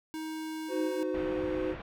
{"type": "tone", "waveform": "square", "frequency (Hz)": 315.5, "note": "D#4", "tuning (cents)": 24, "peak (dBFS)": -36, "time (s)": [0.14, 1.03], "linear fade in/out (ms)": 0}
{"type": "chord", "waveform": "triangle", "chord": "C diminished", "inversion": "first", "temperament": "equal with one note detuned", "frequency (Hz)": [311.1, 370, 512.5], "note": ["Eb4", "Gb4", "C5"], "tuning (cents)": [0, 0, -36], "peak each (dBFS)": -32, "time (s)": [0.68, 1.76], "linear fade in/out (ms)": 50}
{"type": "low-pass noise", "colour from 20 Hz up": "pink", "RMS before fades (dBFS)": -42, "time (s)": [1.14, 1.82], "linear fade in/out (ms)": 5, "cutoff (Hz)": 2700, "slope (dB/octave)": 24}
{"effects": []}